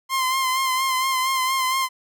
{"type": "tone with vibrato", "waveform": "sawtooth", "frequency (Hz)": 1046, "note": "C6", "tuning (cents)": -1, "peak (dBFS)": -16, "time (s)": [0.09, 1.89], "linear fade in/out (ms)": 50, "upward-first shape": "sine", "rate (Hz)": 4.3, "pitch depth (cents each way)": 36, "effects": []}